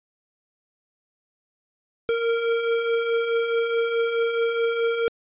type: beating tone pair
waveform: square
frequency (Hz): 458.5 / 463.2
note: A#4 / A#4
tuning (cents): -29 / -11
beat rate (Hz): 4.7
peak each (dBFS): -31 / -22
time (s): 2.09-5.08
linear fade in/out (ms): 0
effects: resampled to 8000 Hz